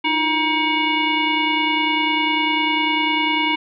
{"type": "tone with frequency modulation", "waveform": "sine", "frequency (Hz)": 1590, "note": "G6", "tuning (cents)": 24, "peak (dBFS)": -16, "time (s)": [0.04, 3.56], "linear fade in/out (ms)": 10, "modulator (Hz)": 642, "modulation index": 2.2, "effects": []}